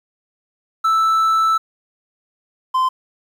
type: tone pair in turn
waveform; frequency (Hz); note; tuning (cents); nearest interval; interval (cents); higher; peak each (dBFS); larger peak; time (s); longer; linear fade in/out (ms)
triangle; 1318.5 / 1034.2; E6 / C6; 0 / -20; major third; 420; first; -11 / -12; first; 0.84-1.58 / 2.74-2.89; first; 10
effects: 8-bit